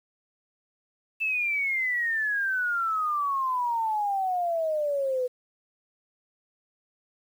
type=exponential sweep; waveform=sine; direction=down; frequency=2656 to 493.9 Hz; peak=-24 dBFS; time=1.2-5.28 s; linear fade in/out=20 ms; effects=9-bit

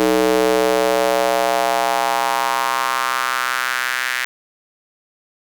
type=tone with high-pass filter sweep; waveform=square; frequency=62.8 Hz; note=B1; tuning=30 cents sharp; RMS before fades=-18 dBFS; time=0-4.25 s; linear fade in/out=0 ms; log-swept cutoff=370 to 1800 Hz; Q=2.9; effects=none

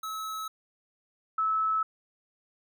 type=tone pair in turn; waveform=square / sine; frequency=1294 / 1302.2 Hz; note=E6 / E6; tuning=-32 / -22 cents; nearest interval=unison; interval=10 cents; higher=second; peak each=-34 / -24 dBFS; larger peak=second; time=0.03-0.48 / 1.38-1.83 s; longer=neither; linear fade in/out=5 ms; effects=none

